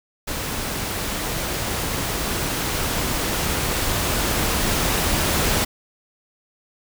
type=noise with level ramp; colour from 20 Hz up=pink; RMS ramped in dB=-27 to -20 dBFS; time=0.27-5.65 s; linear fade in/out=10 ms; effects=none